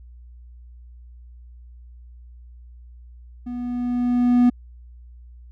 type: tone with level ramp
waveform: triangle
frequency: 244.7 Hz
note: B3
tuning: 16 cents flat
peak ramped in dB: -26 to -9 dBFS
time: 3.46-4.5 s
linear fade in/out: 10 ms
effects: added 60 Hz sine -41 dBFS peak until 5.51 s